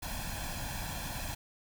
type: noise with comb filter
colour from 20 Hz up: pink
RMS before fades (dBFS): -38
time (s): 0.02-1.35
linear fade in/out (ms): 10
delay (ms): 1.2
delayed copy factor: +0.75
effects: none